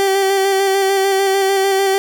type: tone with vibrato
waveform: 30% pulse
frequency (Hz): 389.1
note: G4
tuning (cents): -13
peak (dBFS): -10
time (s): 0-1.98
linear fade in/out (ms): 0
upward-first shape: square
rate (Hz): 6.7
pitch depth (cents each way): 20
effects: none